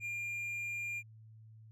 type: tone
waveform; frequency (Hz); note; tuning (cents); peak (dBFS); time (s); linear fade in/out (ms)
triangle; 2400; D7; +37; -35; 0-1.03; 50
effects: added 110 Hz sine -53 dBFS peak until 1.71 s